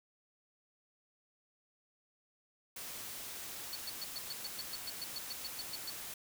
white noise, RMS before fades -45 dBFS, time 2.76-6.14 s, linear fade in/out 5 ms
triangle tone bursts, 4435 Hz, C#8, in tune, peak -38 dBFS, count 16, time 3.73-5.898 s, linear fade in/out 0 ms, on 23 ms, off 120 ms
effects none

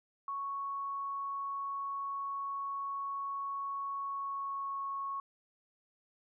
sine tone with pitch glide, 1108.7 to 1102.3 Hz, C#6 to C#6, 0 to -10 cents, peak -35 dBFS, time 0.28-5.2 s, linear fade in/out 2 ms, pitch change -10 cents, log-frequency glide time 3.98-4.82 s, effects none

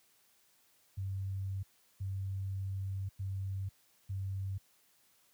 sine tone bursts at uneven times, 96.6 Hz, G2, 25 cents flat, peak -34 dBFS, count 4, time 0.97-1.63 / 2-3.09 / 3.19-3.69 / 4.09-4.58 s, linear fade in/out 10 ms, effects white hiss -69 dBFS RMS until 5.33 s + high-pass 60 Hz 12 dB/octave

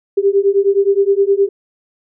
sine beating tone pair, 392 / 401.6 Hz, G4 / G4, 0 / +42 cents, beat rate 9.6 Hz, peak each -13 dBFS, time 0.17-1.49 s, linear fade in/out 10 ms, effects none

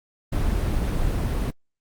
brown noise, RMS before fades -23 dBFS, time 0.32-1.51 s, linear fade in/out 10 ms, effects Opus 24 kbps

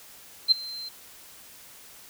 sine tone with ADSR envelope, 4120 Hz, C8, 28 cents flat, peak -12 dBFS, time 0.48-0.89 s, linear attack 35 ms, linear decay 12 ms, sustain -22 dB, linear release 9 ms, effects white hiss -49 dBFS RMS until 2.09 s

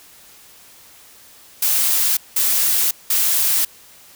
blue noise bursts, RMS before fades -17 dBFS, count 3, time 1.62-3.65 s, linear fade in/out 5 ms, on 550 ms, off 190 ms, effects white hiss -46 dBFS RMS until 4.15 s

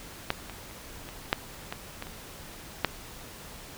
clicks, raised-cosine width 0.3 ms, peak -9 / -24 / -29 / -26 / -6 / -30 / -17 / -19 / -28 / -6 dBFS, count 10, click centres 0.304 / 0.497 / 0.711 / 1.089 / 1.329 / 1.635 / 1.725 / 2.024 / 2.069 / 2.847 s, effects pink hiss -45 dBFS RMS until 3.77 s

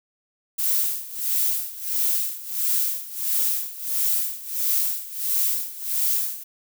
violet noise with tremolo, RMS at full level -21 dBFS, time 0.58-6.44 s, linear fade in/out 10 ms, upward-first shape sine, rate 1.5 Hz, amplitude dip 85%, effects none

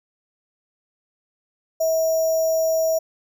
sine tone with sample-and-hold, 645 Hz, E5, 38 cents flat, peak -17 dBFS, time 1.8-2.99 s, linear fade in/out 10 ms, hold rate 6300 Hz, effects none

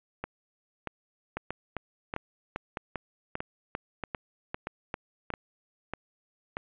two click trains, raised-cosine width 0.5 ms, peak -18 / -17 dBFS, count 11 / 11, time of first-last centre 0.24-6.569 / 1.37-5.338 s, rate 1.58 / 2.52 Hz, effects resampled to 8000 Hz + 8-bit

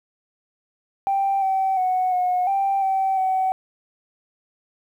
sine tone with pitch steps, 785 / 768 / 740 / 726 / 785 / 770 / 756 Hz, G5 / G5 / F#5 / F#5 / G5 / G5 / F#5, +2 / -36 / 0 / -33 / +2 / -31 / +37 cents, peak -17 dBFS, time 1.07-3.52 s, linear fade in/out 0 ms, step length 350 ms, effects tanh soft clip ceiling -14 dBFS + 9-bit

